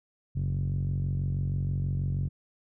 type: tone with low-pass filter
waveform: 5% pulse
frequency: 46.25 Hz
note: F#1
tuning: in tune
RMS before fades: -29 dBFS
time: 0.35-2.29 s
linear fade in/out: 20 ms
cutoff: 120 Hz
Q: 6
effects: none